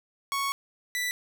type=tone pair in turn; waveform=sawtooth; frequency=1108.7 / 1975.5 Hz; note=C#6 / B6; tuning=0 / 0 cents; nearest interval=minor seventh; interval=1000 cents; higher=second; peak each=-23 / -24 dBFS; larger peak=first; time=0.32-0.52 / 0.95-1.11 s; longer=first; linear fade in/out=0 ms; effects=none